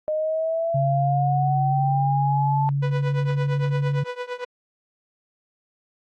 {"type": "exponential sweep", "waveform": "sine", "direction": "up", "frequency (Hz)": [613, 880], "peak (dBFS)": -21, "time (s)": [0.08, 2.69], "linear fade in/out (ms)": 0}
{"type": "tone with pitch glide", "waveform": "sine", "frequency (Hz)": [138.59, 141.34], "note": ["C#3", "C#3"], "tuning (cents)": [0, 34], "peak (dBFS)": -20, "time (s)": [0.74, 4.04], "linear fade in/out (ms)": 10, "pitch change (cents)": 34, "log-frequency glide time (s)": [1.05, 3.7]}
{"type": "tone with tremolo", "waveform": "sawtooth", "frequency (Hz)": 493.9, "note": "B4", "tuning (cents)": 0, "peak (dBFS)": -21, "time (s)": [2.82, 4.45], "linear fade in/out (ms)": 10, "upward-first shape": "triangle", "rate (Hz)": 8.8, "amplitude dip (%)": 95}
{"effects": ["low-pass 3000 Hz 12 dB/octave", "AAC 48 kbps"]}